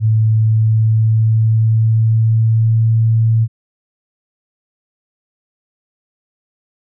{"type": "tone with pitch glide", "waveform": "sine", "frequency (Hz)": [110, 112.51], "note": ["A2", "A2"], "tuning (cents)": [0, 39], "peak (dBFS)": -9, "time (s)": [0, 3.48], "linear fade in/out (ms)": 50, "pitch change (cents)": 39, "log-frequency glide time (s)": [0.36, 2.87], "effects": []}